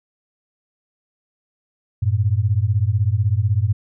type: beating tone pair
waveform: sine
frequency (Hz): 95.7 / 111.7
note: G2 / A2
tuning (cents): -41 / +27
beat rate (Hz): 16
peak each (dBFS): -18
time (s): 2.02-3.73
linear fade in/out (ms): 10
effects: none